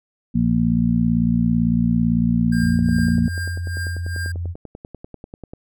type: harmonic tone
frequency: 57.9 Hz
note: A#1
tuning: 11 cents flat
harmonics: 1 / 2 / 3 / 4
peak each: -27 / -24 / -19 / -18 dBFS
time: 0.34-3.29 s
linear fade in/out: 20 ms
type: tone with tremolo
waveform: square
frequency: 1600 Hz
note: G6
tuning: 35 cents sharp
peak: -27 dBFS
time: 2.52-4.32 s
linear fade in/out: 5 ms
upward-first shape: triangle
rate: 2.5 Hz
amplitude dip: 90%
type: tone with pitch glide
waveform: sine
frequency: 88.1 to 86.34 Hz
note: F2 to F2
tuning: +16 to -19 cents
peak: -23 dBFS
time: 2.59-4.55 s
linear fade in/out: 50 ms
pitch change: -35 cents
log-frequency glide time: 3.07-4.42 s
type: click train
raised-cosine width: 2 ms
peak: -22 dBFS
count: 29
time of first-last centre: 2.79-5.535 s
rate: 10.2 Hz
effects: none